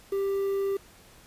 triangle tone with quantisation, 393.6 Hz, G4, 7 cents sharp, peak -23 dBFS, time 0.12-0.77 s, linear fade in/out 5 ms, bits 8, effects pink hiss -54 dBFS RMS until 1.26 s + resampled to 32000 Hz

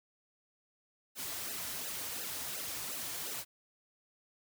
white noise with flanger, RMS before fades -40 dBFS, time 1.15-3.45 s, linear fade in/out 50 ms, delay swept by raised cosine 0.87 to 5.37 ms, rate 2.8 Hz, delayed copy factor -0.85, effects none

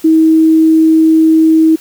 sine tone, 319.5 Hz, D#4, 46 cents sharp, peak -4 dBFS, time 0.04-1.76 s, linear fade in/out 10 ms, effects white hiss -38 dBFS RMS until 1.8 s

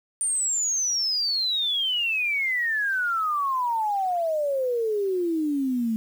sine exponential sweep, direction down, 9100 to 218 Hz, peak -22 dBFS, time 0.21-5.96 s, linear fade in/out 0 ms, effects 8-bit

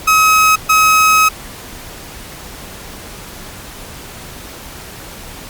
30% pulse tone bursts at uneven times, 1275 Hz, D#6, 42 cents sharp, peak -5 dBFS, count 2, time 0.07-0.56 / 0.69-1.29 s, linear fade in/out 10 ms, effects pink hiss -32 dBFS RMS until 5.49 s + Opus 48 kbps

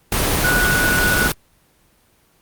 sine tone in noise, 1469 Hz, F#6, 13 cents flat, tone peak -16 dBFS, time 0.44-1.28 s, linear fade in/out 2 ms, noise pink, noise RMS -18 dBFS, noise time 0.12-1.32 s, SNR -1 dB, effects pink hiss -57 dBFS RMS until 2.41 s + Opus 24 kbps

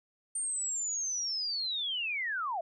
sine linear sweep, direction down, 8870 to 627 Hz, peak -31 dBFS, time 0.35-2.61 s, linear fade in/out 5 ms, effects none

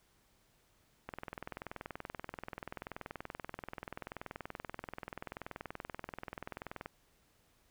click train, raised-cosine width 0.5 ms, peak -26 dBFS, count 121, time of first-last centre 1.09-6.859 s, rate 20.8 Hz, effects pink hiss -71 dBFS RMS until 7.7 s

